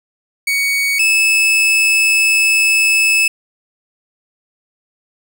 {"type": "tone pair in turn", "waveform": "40% pulse", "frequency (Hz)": [2240, 2608], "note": ["C#7", "E7"], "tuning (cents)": [18, -19], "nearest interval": "minor third", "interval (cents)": 263, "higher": "second", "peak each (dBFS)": [-13, -9], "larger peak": "second", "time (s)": [[0.47, 0.99], [0.99, 3.28]], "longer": "second", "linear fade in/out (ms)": 5, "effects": []}